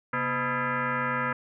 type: tone with frequency modulation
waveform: sine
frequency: 134 Hz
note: C3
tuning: 42 cents sharp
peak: -25 dBFS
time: 0.13-1.33 s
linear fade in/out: 5 ms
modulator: 375 Hz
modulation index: 4.8
effects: none